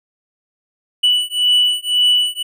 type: beating tone pair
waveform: triangle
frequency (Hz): 2960 / 2961.9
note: F#7 / F#7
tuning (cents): 0 / +1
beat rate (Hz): 1.9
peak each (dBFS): -14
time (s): 1.03-2.43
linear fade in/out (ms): 10
effects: none